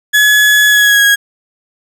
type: tone with pitch glide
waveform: 35% pulse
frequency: 1698 to 1647.8 Hz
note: G#6 to G#6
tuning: +38 to -14 cents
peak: -4 dBFS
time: 0.13-1.16 s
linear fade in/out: 20 ms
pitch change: -52 cents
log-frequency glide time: 0.67-1.04 s
effects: none